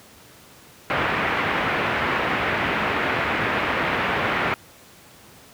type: low-pass noise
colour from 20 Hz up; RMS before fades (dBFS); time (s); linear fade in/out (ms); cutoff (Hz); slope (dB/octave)
white; -23; 0.9-4.54; 0; 2300; 24
effects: pink hiss -48 dBFS RMS until 5.53 s + high-pass 80 Hz 12 dB/octave